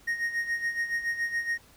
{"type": "tone with tremolo", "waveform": "triangle", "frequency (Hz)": 1864.7, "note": "A#6", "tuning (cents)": 0, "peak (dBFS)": -23, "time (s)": [0.07, 1.58], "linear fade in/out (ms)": 10, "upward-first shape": "sine", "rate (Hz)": 7.1, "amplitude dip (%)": 70, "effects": ["pink hiss -57 dBFS RMS until 1.76 s"]}